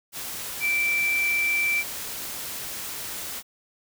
sine tone in noise, 2338 Hz, D7, 8 cents flat, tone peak -21 dBFS, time 0.6-1.84 s, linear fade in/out 50 ms, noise white, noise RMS -34 dBFS, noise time 0.12-3.43 s, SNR +10 dB, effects none

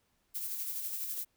violet noise with tremolo, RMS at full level -36 dBFS, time 0.34-1.25 s, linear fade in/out 20 ms, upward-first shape sine, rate 12 Hz, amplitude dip 40%, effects pink hiss -75 dBFS RMS until 1.36 s

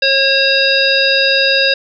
harmonic tone, 543 Hz, C#5, 36 cents flat, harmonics 1 / 3 / 5 / 7 / 9, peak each -16 / -16 / -16 / -16 / -16 dBFS, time 0.02-1.74 s, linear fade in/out 5 ms, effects none

